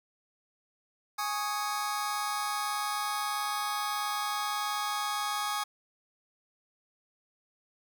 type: chord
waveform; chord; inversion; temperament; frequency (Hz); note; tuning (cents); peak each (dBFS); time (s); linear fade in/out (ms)
sawtooth; Ab suspended fourth; none; just; 830.6 / 1107.5 / 1245.9; Ab5 / Db6 / Eb6; 0 / -2 / +2; -30 / -33 / -30; 1.18-5.64; 10
effects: none